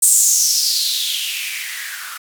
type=noise with band-pass filter sweep; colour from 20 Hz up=violet; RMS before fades=-18 dBFS; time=0.02-2.18 s; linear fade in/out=10 ms; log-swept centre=8500 to 1300 Hz; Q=5; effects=none